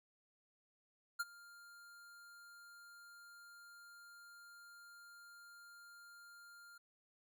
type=tone with ADSR envelope; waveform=square; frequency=1400 Hz; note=F6; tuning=4 cents sharp; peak=-35 dBFS; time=1.19-6.78 s; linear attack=14 ms; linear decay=33 ms; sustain=-22 dB; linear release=6 ms; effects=none